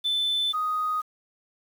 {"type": "tone pair in turn", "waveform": "sine", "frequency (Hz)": [3520, 1247], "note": ["A7", "D#6"], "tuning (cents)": [0, 3], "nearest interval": "octave + tritone", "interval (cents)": 1797, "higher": "first", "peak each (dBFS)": [-21, -23], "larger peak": "first", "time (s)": [[0.04, 0.53], [0.53, 1.02]], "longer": "neither", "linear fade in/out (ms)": 20, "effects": ["tanh soft clip ceiling -19 dBFS", "8-bit"]}